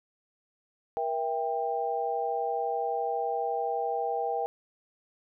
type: chord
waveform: sine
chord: E diminished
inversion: second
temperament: just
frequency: 474.7 / 659.3 / 791.1 Hz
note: Bb4 / E5 / G5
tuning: +31 / 0 / +16 cents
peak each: -32 / -34 / -30 dBFS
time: 0.97-4.46 s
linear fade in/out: 0 ms
effects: none